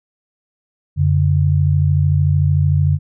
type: tone pair together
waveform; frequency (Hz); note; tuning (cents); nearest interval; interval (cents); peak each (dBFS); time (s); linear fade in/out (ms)
sine; 90.4 / 143.77; F#2 / D3; -40 / -36; minor sixth; 804; -14; 0.96-2.99; 50
effects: none